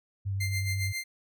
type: tone with vibrato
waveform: sine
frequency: 98 Hz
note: G2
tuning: in tune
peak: -28 dBFS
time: 0.25-0.93 s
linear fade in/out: 20 ms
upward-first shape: sine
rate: 8 Hz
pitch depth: 17 cents each way
type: tone with tremolo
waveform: sawtooth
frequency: 2093 Hz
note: C7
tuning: in tune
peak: -27 dBFS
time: 0.4-1.04 s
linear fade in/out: 10 ms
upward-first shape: sine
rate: 7.4 Hz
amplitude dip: 70%
effects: none